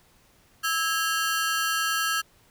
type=ring-modulated tone; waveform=sawtooth; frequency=1473 Hz; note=F#6; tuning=8 cents flat; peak=-17 dBFS; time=0.63-2.22 s; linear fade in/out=20 ms; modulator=165 Hz; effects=pink hiss -60 dBFS RMS until 2.5 s